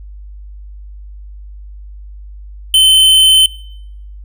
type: tone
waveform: square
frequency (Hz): 3067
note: G7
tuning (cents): -38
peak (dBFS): -6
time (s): 2.74-3.46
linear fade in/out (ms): 2
effects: noise-tail reverb RT60 0.8 s tail -24 dB re dry + added 50 Hz sine -29 dBFS peak until 4.24 s